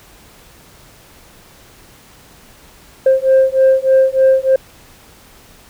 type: beating tone pair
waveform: sine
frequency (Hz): 527 / 530.3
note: C5 / C5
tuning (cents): +12 / +23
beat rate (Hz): 3.3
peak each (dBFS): -10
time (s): 3.06-4.56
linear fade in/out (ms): 5
effects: tanh soft clip ceiling -4 dBFS + pink hiss -44 dBFS RMS until 5.69 s